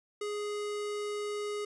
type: tone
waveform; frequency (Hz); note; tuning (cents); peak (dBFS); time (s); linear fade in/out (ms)
square; 415.3; G#4; 0; -34; 0.21-1.65; 5
effects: resampled to 24000 Hz + 12-bit